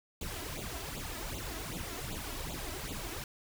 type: noise with flanger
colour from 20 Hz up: pink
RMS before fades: -40 dBFS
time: 0.21-3.24 s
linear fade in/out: 2 ms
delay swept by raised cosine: 0.27 to 3.07 ms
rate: 2.6 Hz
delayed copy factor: +0.85
effects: none